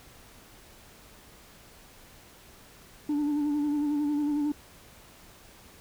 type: tone with vibrato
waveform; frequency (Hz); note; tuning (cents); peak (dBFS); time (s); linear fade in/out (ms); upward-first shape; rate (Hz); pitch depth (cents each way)
sine; 293.7; D4; 0; -22; 3.09-4.52; 5; sine; 11; 39
effects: tanh soft clip ceiling -24 dBFS + pink hiss -53 dBFS RMS until 5.8 s